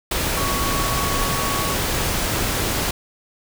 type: tone in noise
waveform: sine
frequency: 1118 Hz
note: C#6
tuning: 14 cents sharp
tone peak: -26 dBFS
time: 0.37-1.74 s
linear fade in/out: 5 ms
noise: pink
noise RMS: -22 dBFS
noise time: 0.11-2.91 s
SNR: -7 dB
effects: none